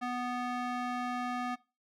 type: tone with band-pass filter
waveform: square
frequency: 246.9 Hz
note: B3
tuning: in tune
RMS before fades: -35 dBFS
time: 0.01-1.56 s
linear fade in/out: 20 ms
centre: 1100 Hz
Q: 0.92
effects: noise-tail reverb RT60 0.3 s tail -21 dB re dry